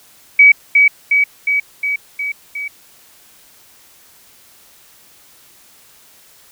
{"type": "tone with echo", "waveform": "sine", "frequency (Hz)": 2274, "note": "C#7", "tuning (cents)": 44, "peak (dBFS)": -3, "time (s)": [0.39, 0.52], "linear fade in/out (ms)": 5, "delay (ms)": 360, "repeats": 6, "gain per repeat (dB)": -3, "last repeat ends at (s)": 2.68, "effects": ["white hiss -47 dBFS RMS until 6.51 s"]}